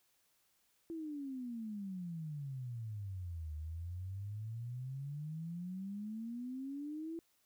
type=exponential two-way sweep; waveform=sine; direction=down then up; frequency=336 to 75.5 to 336 Hz; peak=-40 dBFS; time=0.9-7.19 s; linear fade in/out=0 ms; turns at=3.54 s; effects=white hiss -75 dBFS RMS until 7.45 s